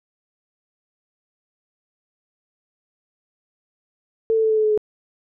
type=tone with pitch steps; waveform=sine; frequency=447.3 / 443.4 / 439.6 / 435.8 / 432.1 / 428.3 / 424.6 Hz; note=A4 / A4 / A4 / A4 / A4 / A4 / G#4; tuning=+28 / +13 / -2 / -17 / -31 / -47 / +38 cents; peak=-15 dBFS; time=4.3-4.776 s; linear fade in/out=0 ms; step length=68 ms; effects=none